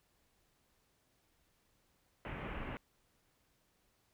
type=low-pass noise; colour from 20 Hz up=pink; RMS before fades=-43 dBFS; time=2.25-2.77 s; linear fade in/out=0 ms; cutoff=2800 Hz; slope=48 dB/octave; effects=pink hiss -75 dBFS RMS until 4.13 s